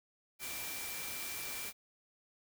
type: tone in noise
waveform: sine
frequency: 2349 Hz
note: D7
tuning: in tune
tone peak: -47 dBFS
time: 0.39-1.73 s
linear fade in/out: 50 ms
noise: white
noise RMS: -42 dBFS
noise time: 0.39-1.73 s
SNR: -8 dB
effects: none